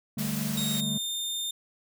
triangle chord, D suspended fourth, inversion none, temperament equal, 146.83 / 196 / 220 Hz, D3 / G3 / A3, 0 / 0 / 0 cents, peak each -32 / -32 / -30 dBFS, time 0.17-0.98 s, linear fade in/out 5 ms
white noise, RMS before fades -36 dBFS, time 0.18-0.81 s, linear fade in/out 10 ms
sawtooth tone with pitch glide, 3729 to 3623 Hz, A#7 to A7, 0 to +50 cents, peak -27 dBFS, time 0.57-1.51 s, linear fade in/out 5 ms, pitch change -50 cents, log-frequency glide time 0.72-0.9 s
effects none

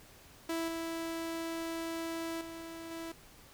sawtooth tone with level steps, 329.6 Hz, E4, in tune, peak -29 / -32 / -39 / -36 dBFS, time 0.49-3.12 s, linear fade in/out 5 ms, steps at 0.68 / 2.41 / 2.91 s, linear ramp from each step 2 ms, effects pink hiss -57 dBFS RMS until 3.53 s

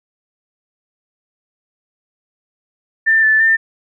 sine tone with pitch steps, 1787 / 1752 / 1797 Hz, A6 / A6 / A6, +26 / -8 / +36 cents, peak -9 dBFS, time 3.06-3.57 s, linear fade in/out 20 ms, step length 170 ms, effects none

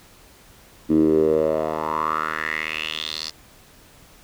10% pulse tone with band-pass filter sweep, 78.2 Hz, D#2, 9 cents sharp, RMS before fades -22 dBFS, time 0.89-3.31 s, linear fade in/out 20 ms, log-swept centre 280 to 4900 Hz, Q 5.3, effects pink hiss -50 dBFS RMS until 4.23 s

